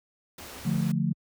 pink band-stop noise, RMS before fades -42 dBFS, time 0.38-0.92 s, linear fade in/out 5 ms, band 120 to 170 Hz, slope 96 dB/octave
sine chord, D minor, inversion none, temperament equal, 146.83 / 174.61 / 220 Hz, D3 / F3 / A3, 0 / 0 / 0 cents, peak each -28 / -27 / -29 dBFS, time 0.65-1.13 s, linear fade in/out 10 ms
effects high-pass 60 Hz 12 dB/octave

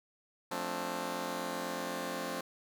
10% pulse chord, D minor seventh, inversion first, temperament just, 176.2 / 220.2 / 264.3 / 293.7 Hz, F3 / A3 / C4 / D4, +16 / +2 / +18 / 0 cents, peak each -34 / -34 / -32 / -34 dBFS, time 0.51-2.41 s, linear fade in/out 5 ms, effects none

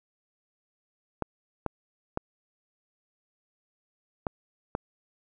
clicks, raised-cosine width 1 ms, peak -14 dBFS, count 5, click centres 1.223 / 1.663 / 2.174 / 4.268 / 4.751 s, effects none

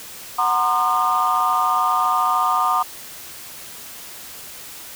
sine chord, C half-diminished seventh, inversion second, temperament equal with one note detuned, 740 / 932.3 / 1046.5 / 1215.4 Hz, Gb5 / Bb5 / C6 / Eb6, 0 / 0 / 0 / -41 cents, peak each -22 / -22 / -22 / -18 dBFS, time 0.38-2.83 s, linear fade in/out 10 ms, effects tanh soft clip ceiling -9 dBFS + white hiss -37 dBFS RMS until 4.95 s

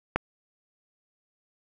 click, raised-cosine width 0.5 ms, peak -8 dBFS, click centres 0.16 s, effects none

